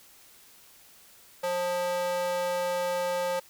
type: tone with high-pass filter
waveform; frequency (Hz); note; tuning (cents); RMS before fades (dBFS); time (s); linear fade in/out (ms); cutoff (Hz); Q
square; 177.6; F3; +29; -29; 1.43-3.4; 10; 630; 5.7
effects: white hiss -55 dBFS RMS until 3.49 s